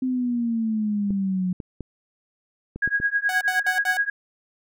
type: exponential sweep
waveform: sine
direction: down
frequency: 260 to 180.2 Hz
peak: -21 dBFS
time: 0.02-1.53 s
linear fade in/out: 5 ms
type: clicks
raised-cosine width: 3 ms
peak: -20 dBFS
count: 6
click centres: 1.106 / 1.602 / 1.807 / 2.76 / 2.876 / 3.001 s
type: tone with tremolo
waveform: sine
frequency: 1645 Hz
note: G#6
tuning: 17 cents flat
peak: -16 dBFS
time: 2.82-4.1 s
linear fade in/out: 5 ms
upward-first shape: triangle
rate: 9.5 Hz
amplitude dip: 100%
type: tone bursts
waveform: sawtooth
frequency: 743 Hz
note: F#5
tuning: 7 cents sharp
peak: -22 dBFS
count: 4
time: 3.29-3.971 s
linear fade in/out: 2 ms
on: 120 ms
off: 67 ms
effects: none